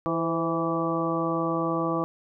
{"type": "harmonic tone with a mistuned harmonic", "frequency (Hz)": 164.81, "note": "E3", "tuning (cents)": 0, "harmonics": [1, 2, 3, 4, 5, 6, 7], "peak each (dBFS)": [-32, -28, -31, -33, -36, -37, -30], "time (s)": [0.06, 2.04], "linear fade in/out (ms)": 0, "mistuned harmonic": 3, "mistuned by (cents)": 46, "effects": []}